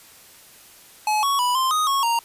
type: tone with pitch steps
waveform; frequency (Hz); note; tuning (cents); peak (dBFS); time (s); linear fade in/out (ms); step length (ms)
square; 852 / 1114 / 985 / 1046 / 1246 / 1099 / 931; G#5 / C#6 / B5 / C6 / D#6 / C#6 / A#5; +44 / +8 / -5 / -1 / +2 / -15 / -2; -19; 1.07-2.19; 2; 160
effects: white hiss -48 dBFS RMS until 2.24 s + resampled to 32000 Hz